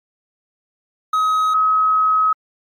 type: tone pair in turn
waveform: triangle / sine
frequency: 1269 / 1274.5 Hz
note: D#6 / D#6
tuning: +34 / +41 cents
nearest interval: unison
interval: 7 cents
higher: second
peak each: -12 dBFS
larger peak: neither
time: 1.13-1.54 / 1.54-2.33 s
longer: second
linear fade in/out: 5 ms
effects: MP3 64 kbps